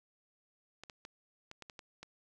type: clicks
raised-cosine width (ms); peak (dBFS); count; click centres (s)
0.2; -30; 8; 0.836 / 0.898 / 1.051 / 1.514 / 1.623 / 1.698 / 1.792 / 2.03
effects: none